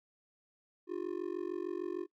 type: tone with amplitude modulation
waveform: triangle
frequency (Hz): 355.6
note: F4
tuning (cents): +31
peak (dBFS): -29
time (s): 0.87-2.07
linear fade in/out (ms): 50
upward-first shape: sine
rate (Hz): 46.6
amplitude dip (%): 100
effects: noise-tail reverb RT60 0.1 s tail -20 dB re dry